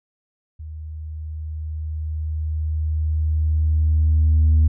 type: tone with level ramp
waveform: sine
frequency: 77.78 Hz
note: D#2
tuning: in tune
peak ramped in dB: -31 to -9 dBFS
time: 0.59-4.68 s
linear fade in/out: 10 ms
effects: tanh soft clip ceiling -10 dBFS